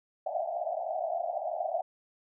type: band-pass noise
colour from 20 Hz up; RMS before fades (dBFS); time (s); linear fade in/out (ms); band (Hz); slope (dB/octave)
white; -33; 0.26-1.82; 5; 620 to 750; 96
effects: none